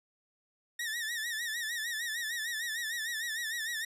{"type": "tone with vibrato", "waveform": "sawtooth", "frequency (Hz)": 1828, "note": "A#6", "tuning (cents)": -34, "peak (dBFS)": -30, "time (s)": [0.79, 3.85], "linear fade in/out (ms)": 5, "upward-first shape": "sine", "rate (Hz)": 6.6, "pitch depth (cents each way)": 98, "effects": ["resampled to 32000 Hz"]}